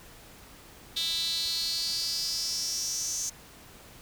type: tone with high-pass filter sweep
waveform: sawtooth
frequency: 330.4 Hz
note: E4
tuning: 4 cents sharp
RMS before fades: -31 dBFS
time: 0.96-3.3 s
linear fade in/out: 10 ms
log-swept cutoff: 3700 to 6300 Hz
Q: 7.9
effects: pink hiss -51 dBFS RMS until 4.01 s